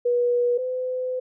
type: tone pair in turn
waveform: sine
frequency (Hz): 485.1 / 508.3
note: B4 / B4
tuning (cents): -31 / +50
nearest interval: minor second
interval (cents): 81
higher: second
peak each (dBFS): -18 / -24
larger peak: first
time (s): 0.05-0.58 / 0.58-1.2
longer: second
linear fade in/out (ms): 10
effects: none